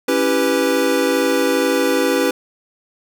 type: chord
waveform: square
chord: C# half-diminished seventh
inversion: none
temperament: equal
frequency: 277.2 / 329.6 / 392 / 493.9 Hz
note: C#4 / E4 / G4 / B4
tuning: 0 / 0 / 0 / 0 cents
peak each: -21 / -23 / -22 / -19 dBFS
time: 0.08-2.31 s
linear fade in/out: 5 ms
effects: none